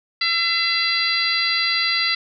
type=harmonic tone; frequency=676 Hz; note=E5; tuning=43 cents sharp; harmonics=2 / 3 / 4 / 5 / 6 / 7; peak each=-29 / -23 / -27 / -30 / -24 / -22 dBFS; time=0.21-2.15 s; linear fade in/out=5 ms; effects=none